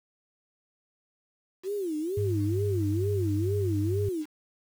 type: tone with vibrato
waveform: sine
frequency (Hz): 353.8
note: F4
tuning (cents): +23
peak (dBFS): -28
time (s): 1.63-4.26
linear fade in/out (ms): 50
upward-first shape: sine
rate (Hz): 2.2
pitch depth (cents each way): 270
type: tone with pitch glide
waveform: sine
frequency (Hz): 101.5 to 98.78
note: G#2 to G2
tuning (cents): -39 to +14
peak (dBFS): -26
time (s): 2.17-4.09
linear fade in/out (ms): 5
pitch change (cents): -47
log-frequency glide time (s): 2.31-2.89
effects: 8-bit